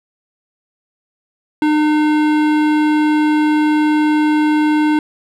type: tone with hard clipping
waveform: sine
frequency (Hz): 303.5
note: D#4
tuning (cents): -43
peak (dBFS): -13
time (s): 1.62-4.99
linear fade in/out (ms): 2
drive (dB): 16
effects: none